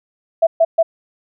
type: tone bursts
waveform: sine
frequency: 659.3 Hz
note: E5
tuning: in tune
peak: -8 dBFS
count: 3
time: 0.42-0.83 s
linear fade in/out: 10 ms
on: 50 ms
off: 130 ms
effects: none